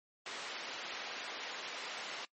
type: band-pass noise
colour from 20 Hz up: white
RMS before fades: -44 dBFS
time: 0.26-2.25 s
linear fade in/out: 2 ms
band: 360 to 3500 Hz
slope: 12 dB/octave
effects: noise-tail reverb RT60 0.1 s tail -22 dB re dry + MP3 32 kbps